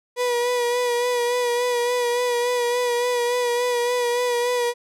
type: tone with vibrato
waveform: 35% pulse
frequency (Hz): 486.3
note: B4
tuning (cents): -27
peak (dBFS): -18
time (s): 0.16-4.74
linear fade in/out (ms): 50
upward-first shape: sine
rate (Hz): 3.5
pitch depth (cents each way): 31
effects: low-pass 12000 Hz 12 dB/octave